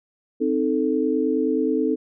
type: chord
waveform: sine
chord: A diminished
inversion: first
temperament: equal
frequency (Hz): 261.6 / 311.1 / 440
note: C4 / Eb4 / A4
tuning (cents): 0 / 0 / 0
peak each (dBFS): -23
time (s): 0.4-1.96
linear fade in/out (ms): 20
effects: none